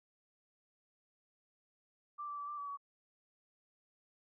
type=tone with pitch steps; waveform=sine; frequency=1177 / 1165 / 1155 / 1180 / 1146 / 1131 Hz; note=D6 / D6 / D6 / D6 / D6 / C#6; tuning=+3 / -14 / -29 / +8 / -43 / +34 cents; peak=-40 dBFS; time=2.18-2.774 s; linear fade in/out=20 ms; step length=99 ms; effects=none